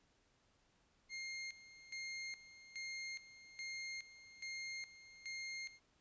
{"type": "tone with tremolo", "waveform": "sawtooth", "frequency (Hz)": 2126, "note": "C7", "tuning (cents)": 27, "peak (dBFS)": -40, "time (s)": [1.09, 5.8], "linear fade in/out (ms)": 50, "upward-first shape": "square", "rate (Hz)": 1.2, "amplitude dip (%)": 80, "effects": ["pink hiss -75 dBFS RMS until 6 s", "resampled to 16000 Hz"]}